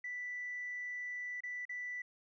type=tone with dropouts; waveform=sine; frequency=1975.5 Hz; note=B6; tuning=in tune; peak=-38 dBFS; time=0.04-2.02 s; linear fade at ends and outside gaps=5 ms; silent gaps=1.406-1.435 / 1.653-1.693 s; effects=tanh soft clip ceiling -34 dBFS